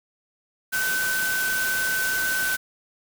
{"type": "tone in noise", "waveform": "sine", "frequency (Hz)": 1522, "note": "F#6", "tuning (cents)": 48, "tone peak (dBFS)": -23, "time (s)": [0.72, 2.57], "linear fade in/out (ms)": 20, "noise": "white", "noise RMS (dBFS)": -29, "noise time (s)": [0.72, 2.57], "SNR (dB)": 3, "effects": []}